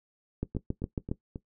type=two click trains; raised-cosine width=3 ms; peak=-17 / -24 dBFS; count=6 / 4; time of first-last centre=0.43-1.115 / 0.55-1.359 s; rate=7.3 / 3.71 Hz; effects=noise-tail reverb RT60 0.1 s tail -17 dB re dry